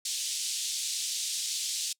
white band-pass noise, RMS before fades -33 dBFS, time 0.05-1.93 s, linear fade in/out 5 ms, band 3200 to 8400 Hz, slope 24 dB/octave, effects noise-tail reverb RT60 0.1 s tail -26 dB re dry

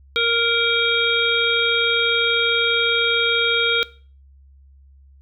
harmonic tone, 466.2 Hz, A#4, in tune, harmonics 1 / 3 / 5 / 7 / 8, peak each -23 / -23 / -23 / -23 / -23 dBFS, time 0.16-3.83 s, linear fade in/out 0 ms, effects noise-tail reverb RT60 0.4 s tail -19 dB re dry + added 68 Hz sine -46 dBFS peak until 5.21 s

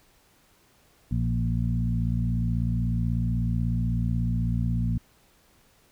harmonic tone with a mistuned harmonic, 58.27 Hz, A#1, in tune, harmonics 1 / 2 / 3 / 4, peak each -28 / -26 / -30 / -32 dBFS, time 1.11-4.98 s, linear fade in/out 5 ms, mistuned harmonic 3, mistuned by -20 cents, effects pink hiss -61 dBFS RMS until 5.91 s

